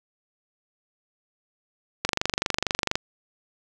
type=click train; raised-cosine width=0.2 ms; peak=-5 dBFS; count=23; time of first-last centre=2.05-2.955 s; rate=24.3 Hz; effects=none